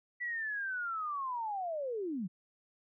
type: linear sweep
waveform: sine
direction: down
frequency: 1973 to 164.81 Hz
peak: -34 dBFS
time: 0.2-2.28 s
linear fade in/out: 20 ms
effects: none